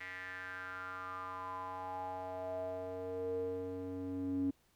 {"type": "tone with band-pass filter sweep", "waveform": "square", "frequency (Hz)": 92.5, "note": "F#2", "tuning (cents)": 0, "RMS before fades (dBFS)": -41, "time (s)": [0, 4.51], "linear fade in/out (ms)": 10, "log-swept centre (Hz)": [2000, 280], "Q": 6.5, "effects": ["pink hiss -72 dBFS RMS until 4.75 s"]}